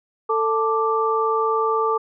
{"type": "tone cluster", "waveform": "sine", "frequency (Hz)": [445, 881, 1175], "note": ["A4", "A5", "D6"], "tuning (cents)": [20, 2, 1], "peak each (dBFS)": [-21, -25, -21], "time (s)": [0.29, 1.98], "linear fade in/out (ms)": 10, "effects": []}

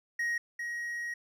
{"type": "tone pair in turn", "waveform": "triangle", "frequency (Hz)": [1882, 1891.6], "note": ["A#6", "A#6"], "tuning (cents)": [16, 25], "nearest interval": "unison", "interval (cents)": 9, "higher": "second", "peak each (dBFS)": [-27, -32], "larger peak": "first", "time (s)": [[0.19, 0.38], [0.59, 1.14]], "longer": "second", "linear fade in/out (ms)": 5, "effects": []}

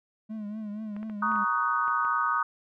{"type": "tone with vibrato", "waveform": "triangle", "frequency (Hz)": 212.3, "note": "G#3", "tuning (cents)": 38, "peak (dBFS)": -31, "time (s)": [0.29, 1.45], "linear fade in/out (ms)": 20, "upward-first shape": "triangle", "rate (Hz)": 4.2, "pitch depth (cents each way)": 79}
{"type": "clicks", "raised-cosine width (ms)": 0.5, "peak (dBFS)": -31, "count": 7, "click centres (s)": [0.965, 1.03, 1.098, 1.319, 1.358, 1.88, 2.05]}
{"type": "chord", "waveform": "sine", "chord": "D# minor seventh", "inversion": "second", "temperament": "just", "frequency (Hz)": [933.4, 1120.1, 1244.5, 1493.4], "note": ["A#5", "C#6", "D#6", "F#6"], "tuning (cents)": [2, 18, 0, 16], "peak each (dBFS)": [-32, -31, -26, -31], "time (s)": [1.22, 2.43], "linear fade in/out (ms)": 5}
{"effects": []}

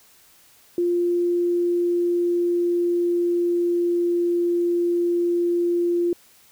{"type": "tone with pitch glide", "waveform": "sine", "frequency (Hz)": [349.2, 346.8], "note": ["F4", "F4"], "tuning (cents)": [0, -12], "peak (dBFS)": -18, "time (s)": [0.78, 6.13], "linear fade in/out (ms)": 2, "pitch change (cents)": -12, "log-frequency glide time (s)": [1.26, 4.39], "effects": ["white hiss -54 dBFS RMS until 6.51 s"]}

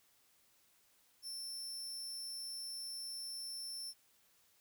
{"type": "tone", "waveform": "sawtooth", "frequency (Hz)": 5370, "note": "E8", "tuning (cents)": 31, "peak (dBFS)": -40, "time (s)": [1.22, 3.94], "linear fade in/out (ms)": 50, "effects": ["white hiss -71 dBFS RMS until 4.6 s"]}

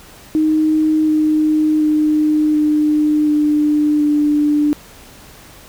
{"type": "tone with pitch steps", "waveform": "sine", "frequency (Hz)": [311.1, 308.1, 305, 302.1, 299.1, 296.2], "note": ["D#4", "D#4", "D#4", "D4", "D4", "D4"], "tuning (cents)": [0, -17, -34, 49, 32, 15], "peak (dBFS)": -11, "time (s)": [0.35, 4.73], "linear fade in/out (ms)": 0, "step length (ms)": 730, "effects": ["pink hiss -41 dBFS RMS until 5.68 s"]}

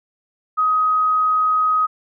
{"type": "tone", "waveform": "sine", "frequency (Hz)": 1259, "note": "D#6", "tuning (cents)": 20, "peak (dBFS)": -14, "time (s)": [0.57, 1.87], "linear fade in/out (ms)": 20, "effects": []}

